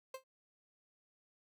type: tone with exponential decay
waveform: 30% pulse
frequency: 525 Hz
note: C5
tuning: 6 cents sharp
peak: -37 dBFS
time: 0.14-0.24 s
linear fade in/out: 5 ms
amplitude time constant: 20 ms
effects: none